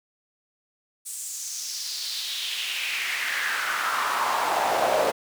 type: noise with high-pass filter sweep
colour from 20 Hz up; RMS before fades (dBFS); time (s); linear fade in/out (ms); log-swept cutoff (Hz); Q
brown; -27; 1.05-5.12; 20; 8500 to 560; 3.2
effects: none